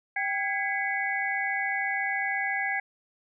sine tone cluster, 782 / 1650 / 2009 / 2223 Hz, G5 / G#6 / B6 / C#7, -4 / -12 / +29 / +4 cents, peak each -32 / -31 / -31 / -33 dBFS, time 0.16-2.8 s, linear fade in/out 5 ms, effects none

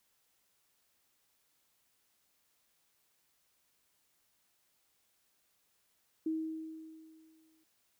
sine tone with exponential decay, 318.5 Hz, D#4, 41 cents sharp, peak -30 dBFS, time 6.26-7.64 s, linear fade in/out 5 ms, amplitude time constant 300 ms, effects white hiss -75 dBFS RMS until 7.99 s

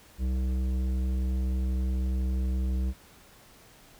sine tone with tanh clipping, 64 Hz, C2, 38 cents flat, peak -27 dBFS, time 0.18-2.94 s, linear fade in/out 50 ms, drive 12 dB, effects pink hiss -55 dBFS RMS until 3.99 s

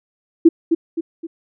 sine tone with echo, 330.1 Hz, E4, 2 cents sharp, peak -4 dBFS, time 0.45-0.49 s, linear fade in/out 10 ms, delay 260 ms, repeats 3, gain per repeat -7 dB, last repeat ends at 1.27 s, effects none

